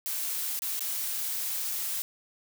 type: noise with dropouts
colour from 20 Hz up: blue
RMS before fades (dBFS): -32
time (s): 0.06-2.02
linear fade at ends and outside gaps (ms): 0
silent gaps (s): 0.591-0.621 / 0.793-0.807
effects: none